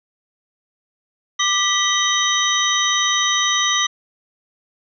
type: tone cluster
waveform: sine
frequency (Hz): 1186 / 1960 / 3121 / 3781 / 5990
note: D6 / B6 / G7 / A#7 / F#8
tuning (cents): +17 / -14 / -8 / +24 / +20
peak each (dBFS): -22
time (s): 1.39-3.87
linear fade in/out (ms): 10
effects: none